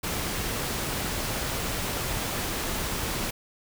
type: noise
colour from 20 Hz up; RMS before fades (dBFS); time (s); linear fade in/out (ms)
pink; -30; 0.03-3.31; 10
effects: none